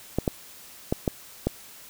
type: clicks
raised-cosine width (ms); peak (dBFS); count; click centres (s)
2; -9; 5; 0.186 / 0.278 / 0.925 / 1.078 / 1.47
effects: white hiss -47 dBFS RMS until 1.89 s